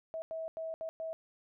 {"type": "tone bursts at uneven times", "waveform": "sine", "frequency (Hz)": 647, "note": "E5", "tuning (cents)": -32, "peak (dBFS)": -36, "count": 5, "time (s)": [[0.14, 0.22], [0.31, 0.48], [0.57, 0.74], [0.81, 0.89], [1, 1.13]], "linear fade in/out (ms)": 0, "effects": []}